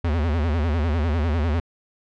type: tone with vibrato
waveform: square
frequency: 79.3 Hz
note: D#2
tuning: 33 cents sharp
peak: -20 dBFS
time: 0.04-1.6 s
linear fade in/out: 5 ms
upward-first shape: sine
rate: 10 Hz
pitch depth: 160 cents each way
effects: low-pass 3000 Hz 12 dB/octave